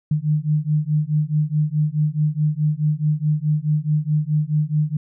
sine beating tone pair, 149.4 / 154.1 Hz, D3 / D#3, +30 / -16 cents, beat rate 4.7 Hz, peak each -20 dBFS, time 0.11-4.97 s, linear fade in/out 5 ms, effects none

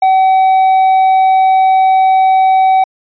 triangle tone, 760 Hz, F#5, 46 cents sharp, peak -4 dBFS, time 0.02-2.84 s, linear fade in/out 5 ms, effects resampled to 11025 Hz

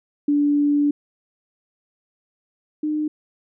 sine tone pair in turn, 290.4 / 303.9 Hz, D4 / D#4, -19 / -41 cents, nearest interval minor second, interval 78 cents, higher second, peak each -15 / -20 dBFS, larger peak first, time 0.28-0.91 / 2.83-3.08 s, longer first, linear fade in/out 5 ms, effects none

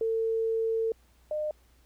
sine tone pair in turn, 450 / 607.4 Hz, A4 / D#5, +39 / -42 cents, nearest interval perfect fourth, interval 519 cents, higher second, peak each -25 / -28 dBFS, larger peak first, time 0.01-0.92 / 1.31-1.51 s, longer first, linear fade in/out 2 ms, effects added 60 Hz sine -60 dBFS peak until 1.85 s + pink hiss -66 dBFS RMS until 1.85 s

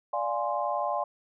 sine chord, D half-diminished seventh, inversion none, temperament equal, 587.3 / 698.5 / 830.6 / 1046.5 Hz, D5 / F5 / Ab5 / C6, 0 / 0 / 0 / 0 cents, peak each -32 dBFS, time 0.13-1.04 s, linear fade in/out 5 ms, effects none

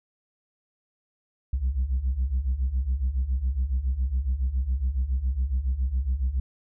sine beating tone pair, 60.4 / 67.6 Hz, B1 / C#2, -38 / -43 cents, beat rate 7.2 Hz, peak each -26 / -23 dBFS, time 1.53-6.4 s, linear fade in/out 5 ms, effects tanh soft clip ceiling -19 dBFS

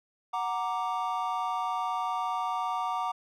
triangle chord, Gb augmented, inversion none, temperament equal, 740 / 932.3 / 1174.7 Hz, Gb5 / Bb5 / D6, 0 / 0 / 0 cents, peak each -31 dBFS, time 0.33-3.12 s, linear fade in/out 10 ms, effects none

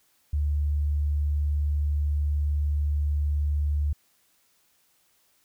sine tone, 73.42 Hz, D2, in tune, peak -22 dBFS, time 0.33-3.93 s, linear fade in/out 5 ms, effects white hiss -66 dBFS RMS until 5.44 s

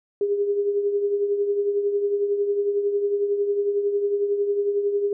sine tone with tremolo, 405.9 Hz, G#4, 40 cents flat, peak -17 dBFS, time 0.21-5.13 s, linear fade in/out 2 ms, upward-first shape triangle, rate 11 Hz, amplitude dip 60%, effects none

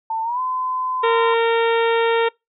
sine tone with pitch glide, 894 to 1021 Hz, A5 to C6, +27 to -43 cents, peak -20 dBFS, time 0.1-1.34 s, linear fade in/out 5 ms, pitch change +230 cents, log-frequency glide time 0.23-0.4 s
harmonic tone, 459.9 Hz, A#4, 23 cents flat, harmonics 1 / 2 / 3 / 4 / 5 / 6 / 7 / 8, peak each -16 / -22 / -26 / -28 / -30 / -32 / -33 / -34 dBFS, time 1.03-2.29 s, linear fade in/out 10 ms
effects noise-tail reverb RT60 0.2 s tail -25 dB re dry

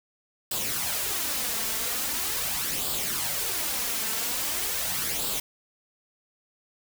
white noise with flanger, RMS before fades -29 dBFS, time 0.51-5.4 s, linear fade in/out 5 ms, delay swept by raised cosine 0.24 to 4.54 ms, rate 0.42 Hz, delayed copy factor +0.55, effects none

